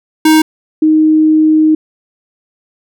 square / sine tone pair in turn, 313.3 / 311.7 Hz, D#4 / D#4, +12 / +3 cents, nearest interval unison, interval 9 cents, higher first, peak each -5 dBFS, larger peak neither, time 0.25-0.42 / 0.82-1.75 s, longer second, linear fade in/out 5 ms, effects none

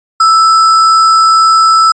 sine tone with sample-and-hold, 1319 Hz, E6, 1 cent sharp, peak -3 dBFS, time 0.2-1.92 s, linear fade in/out 5 ms, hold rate 6300 Hz, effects resampled to 16000 Hz

